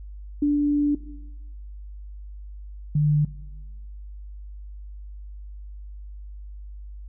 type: tone pair in turn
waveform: sine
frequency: 291.5 / 149.16 Hz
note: D4 / D3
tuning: -13 / +27 cents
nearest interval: octave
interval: 1160 cents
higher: first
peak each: -17 dBFS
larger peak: neither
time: 0.42-0.95 / 2.95-3.25 s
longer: first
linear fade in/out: 5 ms
effects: noise-tail reverb RT60 1.0 s tail -17 dB re dry + added 50 Hz sine -36 dBFS peak until 7.08 s

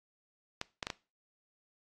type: clicks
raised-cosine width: 0.2 ms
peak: -17 dBFS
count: 4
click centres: 0.614 / 0.828 / 0.869 / 0.902 s
effects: noise-tail reverb RT60 0.3 s tail -21 dB re dry + AAC 32 kbps

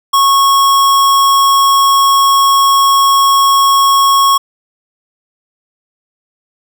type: tone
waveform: square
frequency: 1100 Hz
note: C#6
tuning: 14 cents flat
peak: -7 dBFS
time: 0.13-4.38 s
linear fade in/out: 10 ms
effects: none

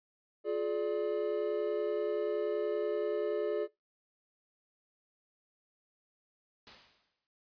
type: chord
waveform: triangle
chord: D diminished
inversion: first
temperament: just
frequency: 352.4 / 422.9 / 587.3 Hz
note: F4 / Ab4 / D5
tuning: +16 / +31 / 0 cents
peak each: -35 / -30 / -34 dBFS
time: 0.44-3.68 s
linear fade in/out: 50 ms
type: noise with exponential decay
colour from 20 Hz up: white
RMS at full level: -47 dBFS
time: 6.67-7.27 s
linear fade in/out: 0 ms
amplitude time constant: 130 ms
effects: noise-tail reverb RT60 0.2 s tail -21 dB re dry + resampled to 11025 Hz

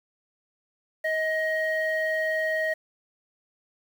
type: tone pair together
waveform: sine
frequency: 632 / 1884 Hz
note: D#5 / A#6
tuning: +27 / +18 cents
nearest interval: octave + perfect fifth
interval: 1891 cents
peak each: -25 dBFS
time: 1.04-2.74 s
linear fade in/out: 10 ms
effects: tanh soft clip ceiling -19 dBFS + 8-bit

